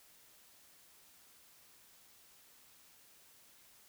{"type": "silence", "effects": ["white hiss -63 dBFS RMS until 3.88 s"]}